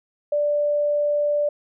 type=tone; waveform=sine; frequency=587.3 Hz; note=D5; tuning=in tune; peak=-18 dBFS; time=0.32-1.49 s; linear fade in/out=5 ms; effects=none